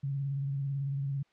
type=tone with vibrato; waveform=sine; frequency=138.59 Hz; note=C#3; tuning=in tune; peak=-30 dBFS; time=0.03-1.23 s; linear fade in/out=10 ms; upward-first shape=square; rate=18 Hz; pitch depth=32 cents each way; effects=white hiss -69 dBFS RMS until 1.32 s + low-pass 3000 Hz 12 dB/octave